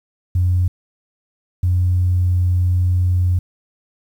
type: tone pair in turn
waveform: sine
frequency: 89.9 / 89.9 Hz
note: F#2 / F#2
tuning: -49 / -49 cents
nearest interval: unison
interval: 0 cents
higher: neither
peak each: -12 dBFS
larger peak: neither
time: 0.35-0.68 / 1.63-3.39 s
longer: second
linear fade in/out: 5 ms
effects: tanh soft clip ceiling -8 dBFS + 8-bit